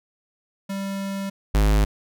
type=tone pair in turn; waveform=square; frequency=196 / 51.91 Hz; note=G3 / G#1; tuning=0 / 0 cents; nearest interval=octave + major seventh; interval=2300 cents; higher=first; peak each=-27 / -16 dBFS; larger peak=second; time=0.69-1.3 / 1.54-1.85 s; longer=first; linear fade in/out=10 ms; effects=none